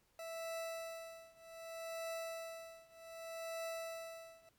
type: tone with tremolo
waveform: 40% pulse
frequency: 659 Hz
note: E5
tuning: 1 cent flat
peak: -39 dBFS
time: 0.19-4.49 s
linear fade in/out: 2 ms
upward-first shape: triangle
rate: 0.65 Hz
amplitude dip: 95%
effects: pink hiss -75 dBFS RMS until 4.58 s + MP3 96 kbps